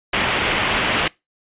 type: low-pass noise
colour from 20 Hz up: white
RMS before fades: -20 dBFS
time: 0.13-1.08 s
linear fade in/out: 5 ms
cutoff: 3300 Hz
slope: 48 dB/octave
effects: noise-tail reverb RT60 0.2 s tail -23 dB re dry + resampled to 8000 Hz